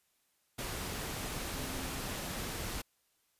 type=tone in noise; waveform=sine; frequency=261.6 Hz; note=C4; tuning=in tune; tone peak=-47 dBFS; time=1.54-2.02 s; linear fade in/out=10 ms; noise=pink; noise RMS=-39 dBFS; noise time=0.58-2.82 s; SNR=-11 dB; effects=white hiss -75 dBFS RMS until 3.39 s + resampled to 32000 Hz